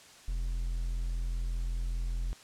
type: tone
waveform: triangle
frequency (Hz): 42.53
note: F1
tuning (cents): -45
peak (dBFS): -28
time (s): 0.28-2.33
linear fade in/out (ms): 0
effects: white hiss -54 dBFS RMS until 2.43 s + low-pass 8000 Hz 12 dB/octave